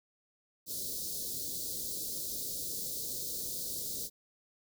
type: band-stop noise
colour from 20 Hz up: white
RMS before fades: -38 dBFS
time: 0.66-4.1 s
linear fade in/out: 50 ms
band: 560 to 3900 Hz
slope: 48 dB/octave
effects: none